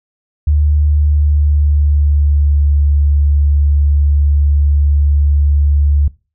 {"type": "tone with pitch glide", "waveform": "sine", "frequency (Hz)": [74.3, 72.31], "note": ["D2", "D2"], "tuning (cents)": [21, -26], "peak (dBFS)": -8, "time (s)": [0.47, 6.08], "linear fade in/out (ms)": 5, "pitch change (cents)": -47, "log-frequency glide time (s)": [0.88, 2.67], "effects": ["noise-tail reverb RT60 0.3 s tail -20 dB re dry"]}